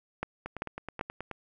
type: two click trains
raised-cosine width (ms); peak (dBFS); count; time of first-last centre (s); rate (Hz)
0.5; -22 / -16; 9 / 3; 0.46-1.313 / 0.23-1.011; 9.38 / 2.56
effects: none